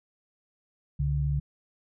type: tone pair together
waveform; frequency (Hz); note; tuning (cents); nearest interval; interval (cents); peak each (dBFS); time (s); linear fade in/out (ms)
sine; 67.4 / 142.98; C#2 / D3; -48 / -46; octave + minor second; 1302; -28 / -26; 0.99-1.4; 10
effects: none